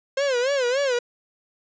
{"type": "tone with vibrato", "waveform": "45% pulse", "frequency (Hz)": 523.3, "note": "C5", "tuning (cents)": 0, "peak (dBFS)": -20, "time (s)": [0.17, 0.99], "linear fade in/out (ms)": 5, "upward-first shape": "sine", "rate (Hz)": 3.5, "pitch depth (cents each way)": 150, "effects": ["resampled to 16000 Hz"]}